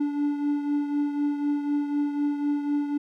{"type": "beating tone pair", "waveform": "triangle", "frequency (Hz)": [289.6, 293.6], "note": ["D4", "D4"], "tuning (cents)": [-24, 0], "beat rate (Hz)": 4, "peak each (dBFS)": [-22, -30], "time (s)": [0, 2.98], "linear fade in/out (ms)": 10, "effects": []}